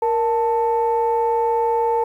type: tone pair together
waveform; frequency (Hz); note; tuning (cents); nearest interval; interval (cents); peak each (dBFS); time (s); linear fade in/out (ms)
sine; 466.9 / 883; A#4 / A5; +3 / +6; major seventh; 1103; -18; 0.02-2.04; 5
effects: tanh soft clip ceiling -10 dBFS + 9-bit